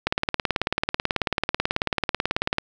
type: click train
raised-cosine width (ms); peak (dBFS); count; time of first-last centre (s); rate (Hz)
0.3; -5; 47; 0.07-2.584; 18.3
effects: none